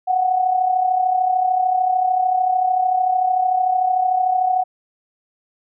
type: tone with amplitude modulation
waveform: sine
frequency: 740 Hz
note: F#5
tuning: in tune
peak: -12 dBFS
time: 0.07-4.64 s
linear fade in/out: 20 ms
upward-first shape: sine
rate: 33.4 Hz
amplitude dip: 60%
effects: none